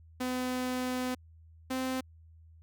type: tone pair in turn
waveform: sawtooth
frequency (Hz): 253 / 259.4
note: B3 / C4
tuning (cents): +42 / -15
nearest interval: unison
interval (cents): 43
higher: second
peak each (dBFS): -27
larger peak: neither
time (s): 0.2-1.15 / 1.7-2.01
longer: first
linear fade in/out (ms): 10
effects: added 81 Hz sine -53 dBFS peak until 2.62 s